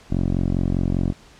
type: tone with low-pass filter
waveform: 10% pulse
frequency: 45.02 Hz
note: F#1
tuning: 47 cents flat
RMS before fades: -21 dBFS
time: 0.1-1.13 s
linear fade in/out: 20 ms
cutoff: 370 Hz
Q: 0.92
effects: pink hiss -49 dBFS RMS until 1.39 s + low-pass 7000 Hz 12 dB/octave